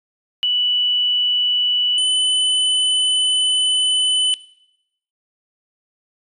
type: tone pair in turn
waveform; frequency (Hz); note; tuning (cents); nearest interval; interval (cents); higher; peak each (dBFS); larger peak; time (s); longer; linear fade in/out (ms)
sine / square; 2960 / 3012; F#7 / F#7; 0 / +30; unison; 30; second; -15; neither; 0.43-1.98 / 1.98-4.34; second; 0
effects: noise-tail reverb RT60 0.8 s tail -19 dB re dry + resampled to 24000 Hz